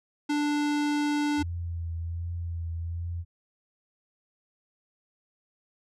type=tone; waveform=square; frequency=294.2 Hz; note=D4; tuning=3 cents sharp; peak=-25 dBFS; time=0.29-1.43 s; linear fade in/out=10 ms
type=tone with vibrato; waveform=sine; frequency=84.5 Hz; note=E2; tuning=43 cents sharp; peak=-30 dBFS; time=1.37-3.25 s; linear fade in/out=50 ms; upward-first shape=triangle; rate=1.3 Hz; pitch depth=33 cents each way
effects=low-pass 7000 Hz 12 dB/octave